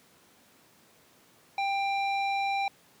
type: tone with low-pass filter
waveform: square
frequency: 791 Hz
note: G5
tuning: 15 cents sharp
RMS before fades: -29 dBFS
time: 1.58-2.68 s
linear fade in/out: 2 ms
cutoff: 3200 Hz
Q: 1.8
effects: pink hiss -60 dBFS RMS until 3 s + high-pass 150 Hz 12 dB/octave